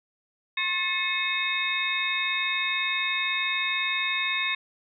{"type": "tone cluster", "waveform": "sine", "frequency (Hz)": [1075, 1759, 2167, 2557, 3693], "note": ["C6", "A6", "C#7", "D#7", "A#7"], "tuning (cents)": [47, -1, -40, 47, -17], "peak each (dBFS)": [-34, -33, -29, -30, -30], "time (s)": [0.57, 4.55], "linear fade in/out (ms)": 5, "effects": []}